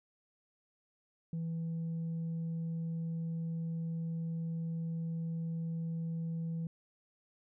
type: tone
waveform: sine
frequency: 164.81 Hz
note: E3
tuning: in tune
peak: -32 dBFS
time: 1.33-6.67 s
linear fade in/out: 2 ms
effects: tanh soft clip ceiling -33 dBFS